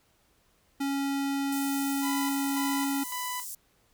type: tone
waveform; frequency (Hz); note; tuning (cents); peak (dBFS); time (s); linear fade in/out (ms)
square; 277.2; C#4; 0; -28; 0.8-3.04; 10
type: high-pass noise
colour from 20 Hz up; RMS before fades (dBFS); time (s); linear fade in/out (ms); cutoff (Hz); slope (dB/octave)
pink; -39; 1.52-3.55; 5; 6700; 24
type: tone with tremolo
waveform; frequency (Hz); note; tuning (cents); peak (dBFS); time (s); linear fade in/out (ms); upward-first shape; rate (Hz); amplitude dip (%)
sawtooth; 996; B5; +14; -29; 2.01-3.45; 50; square; 1.8; 65
effects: pink hiss -67 dBFS RMS until 3.93 s